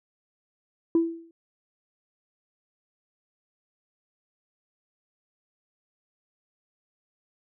sine tone with exponential decay, 332 Hz, E4, 12 cents sharp, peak -14 dBFS, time 0.95-1.31 s, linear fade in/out 2 ms, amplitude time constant 77 ms, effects tanh soft clip ceiling -14 dBFS

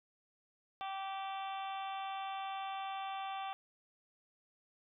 harmonic tone, 388.2 Hz, G4, 17 cents flat, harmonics 2 / 3 / 4 / 5 / 6 / 7 / 8 / 9, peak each -40 / -45 / -55 / -58 / -54 / -53 / -55 / -53 dBFS, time 0.81-3.53 s, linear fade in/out 0 ms, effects none

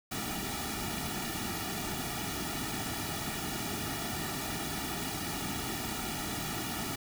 pink noise with comb filter, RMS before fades -36 dBFS, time 0.11-6.96 s, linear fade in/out 10 ms, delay 1.9 ms, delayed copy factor -0.85, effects none

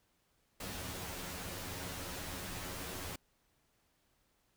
pink noise with comb filter, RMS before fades -43 dBFS, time 0.6-3.16 s, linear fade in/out 5 ms, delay 11 ms, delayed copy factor +0.95, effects pink hiss -75 dBFS RMS until 4.56 s

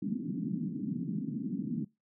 white band-pass noise, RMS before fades -35 dBFS, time 0.02-1.85 s, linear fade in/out 5 ms, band 150 to 280 Hz, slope 48 dB/octave, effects noise-tail reverb RT60 0.2 s tail -22 dB re dry

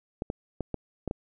clicks, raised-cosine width 2 ms, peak -17 dBFS, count 6, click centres 0.221 / 0.301 / 0.607 / 0.743 / 1.077 / 1.111 s, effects none

